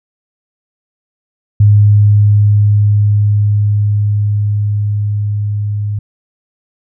sine tone with level ramp, 103.7 Hz, G#2, 2 cents flat, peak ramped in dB -3 to -14 dBFS, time 1.6-5.99 s, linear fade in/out 5 ms, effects none

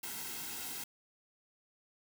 white noise with comb filter, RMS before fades -42 dBFS, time 0.03-0.84 s, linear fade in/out 5 ms, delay 1.7 ms, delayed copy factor -0.75, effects none

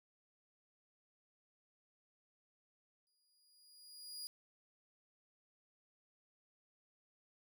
sawtooth tone with exponential growth, 4876 Hz, D#8, 36 cents flat, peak -40 dBFS, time 3.07-4.27 s, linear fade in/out 0 ms, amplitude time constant 260 ms, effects none

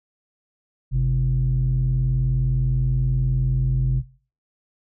sine tone pair together, 49.72 / 130 Hz, G1 / C3, +25 / -11 cents, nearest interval octave + perfect fourth, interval 1664 cents, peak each -19 / -18 dBFS, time 0.91-4.03 s, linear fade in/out 50 ms, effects noise-tail reverb RT60 0.4 s tail -19 dB re dry + tanh soft clip ceiling -13 dBFS

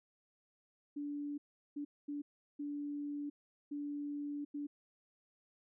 sine tone bursts at uneven times, 290 Hz, D4, 22 cents flat, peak -38 dBFS, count 6, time 0.96-1.38 / 1.76-1.85 / 2.08-2.22 / 2.59-3.3 / 3.71-4.45 / 4.54-4.67 s, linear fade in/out 10 ms, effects none

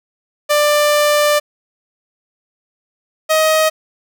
sawtooth tone pair in turn, 592 / 629.5 Hz, D5 / D#5, +14 / +20 cents, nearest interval minor second, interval 106 cents, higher second, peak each -7 dBFS, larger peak neither, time 0.49-1.4 / 3.29-3.7 s, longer first, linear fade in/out 20 ms, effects none

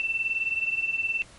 sine beating tone pair, 2675 / 2694 Hz, E7 / E7, +25 / +37 cents, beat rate 19 Hz, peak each -26 / -30 dBFS, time 0-1.22 s, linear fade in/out 0 ms, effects pink hiss -51 dBFS RMS until 1.38 s + MP3 48 kbps

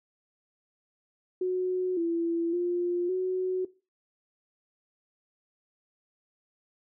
sine tone with pitch steps, 367.3 / 336.1 / 351.5 / 370.4 Hz, F#4 / E4 / F4 / F#4, -13 / +34 / +11 / +2 cents, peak -25 dBFS, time 1.41-3.65 s, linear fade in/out 5 ms, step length 560 ms, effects noise-tail reverb RT60 0.3 s tail -19 dB re dry

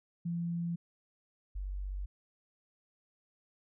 sine tone pair in turn, 170.5 / 47.84 Hz, F3 / G1, -41 / -41 cents, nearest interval octave + minor seventh, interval 2200 cents, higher first, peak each -32 / -35 dBFS, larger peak first, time 0.25-0.76 / 1.55-2.06 s, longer neither, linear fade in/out 10 ms, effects none

